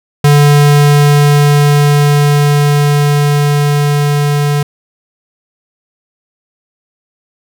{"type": "tone with level ramp", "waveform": "square", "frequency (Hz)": 145.5, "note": "D3", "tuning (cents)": -16, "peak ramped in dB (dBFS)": [-4, -10], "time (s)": [0.24, 4.63], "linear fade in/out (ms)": 5, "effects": []}